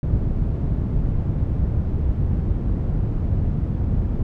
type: low-pass noise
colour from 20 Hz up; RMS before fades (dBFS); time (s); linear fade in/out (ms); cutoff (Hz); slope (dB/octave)
white; -21; 0.03-4.23; 2; 110; 12
effects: none